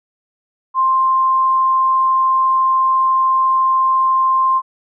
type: tone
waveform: sine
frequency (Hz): 1051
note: C6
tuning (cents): +7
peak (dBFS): -11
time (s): 0.74-4.62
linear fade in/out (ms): 50
effects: none